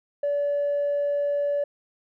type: tone with tanh clipping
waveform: triangle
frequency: 575 Hz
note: D5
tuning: 37 cents flat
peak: -22 dBFS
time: 0.23-1.64 s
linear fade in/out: 5 ms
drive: 5 dB
effects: none